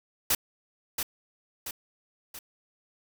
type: noise with echo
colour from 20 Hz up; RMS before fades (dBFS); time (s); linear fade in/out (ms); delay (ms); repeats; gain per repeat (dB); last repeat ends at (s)
white; -24; 0.3-0.35; 5; 680; 3; -6; 2.39
effects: none